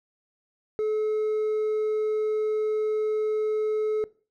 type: tone with hard clipping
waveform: sine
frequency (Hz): 430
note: A4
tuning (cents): -40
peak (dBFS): -24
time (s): 0.79-4.04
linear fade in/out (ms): 0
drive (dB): 2
effects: noise-tail reverb RT60 0.4 s tail -20 dB re dry